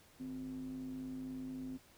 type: tone with band-pass filter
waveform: square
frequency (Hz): 51.91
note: G#1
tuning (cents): 0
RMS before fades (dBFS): -44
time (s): 0.19-1.78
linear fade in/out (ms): 20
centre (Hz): 250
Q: 9.7
effects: pink hiss -64 dBFS RMS until 1.97 s